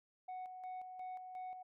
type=tone with tremolo; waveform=sine; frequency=740 Hz; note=F#5; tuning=in tune; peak=-40 dBFS; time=0.28-1.63 s; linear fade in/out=10 ms; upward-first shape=square; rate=2.8 Hz; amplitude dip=55%; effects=tanh soft clip ceiling -42 dBFS